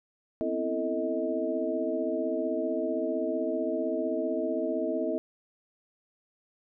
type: tone cluster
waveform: sine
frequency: 249.8 / 265.4 / 331 / 444.7 / 632 Hz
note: B3 / C4 / E4 / A4 / D#5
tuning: +20 / +25 / +7 / +18 / +27 cents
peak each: -38 / -35 / -32 / -34 / -31 dBFS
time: 0.41-5.18 s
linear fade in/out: 0 ms
effects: none